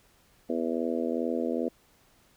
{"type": "harmonic tone", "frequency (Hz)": 82.41, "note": "E2", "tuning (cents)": 0, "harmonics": [3, 4, 5, 6, 7, 8], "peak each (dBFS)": [-31, -33, -35, -33, -38, -38], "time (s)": [0.49, 1.69], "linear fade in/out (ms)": 10, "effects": ["pink hiss -63 dBFS RMS until 2.36 s"]}